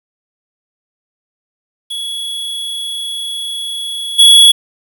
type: tone with level steps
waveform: square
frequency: 3366 Hz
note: G#7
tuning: 23 cents sharp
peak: -20 / -3 dBFS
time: 1.9-4.52 s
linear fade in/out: 10 ms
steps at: 4.18 s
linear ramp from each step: 20 ms
effects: 7-bit